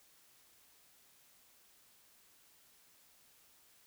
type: silence
effects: white hiss -66 dBFS RMS until 3.86 s